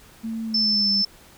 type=tone with pitch glide; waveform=sine; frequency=224.6 to 198.94 Hz; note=A3 to G3; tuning=+36 to +26 cents; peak=-26 dBFS; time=0.23-1.03 s; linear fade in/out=20 ms; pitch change=-210 cents; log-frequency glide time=0.45-0.91 s
type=tone; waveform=sine; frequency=5290 Hz; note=E8; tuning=5 cents sharp; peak=-18 dBFS; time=0.54-1.05 s; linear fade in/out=5 ms
effects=pink hiss -50 dBFS RMS until 1.37 s